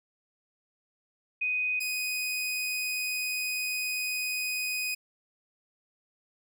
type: tone pair in turn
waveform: sine / sawtooth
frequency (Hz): 2497 / 2497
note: D#7 / D#7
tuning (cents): +6 / +6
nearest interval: unison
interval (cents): 0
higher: neither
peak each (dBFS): -26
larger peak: neither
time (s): 1.41-1.8 / 1.8-4.95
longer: second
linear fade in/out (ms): 10
effects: none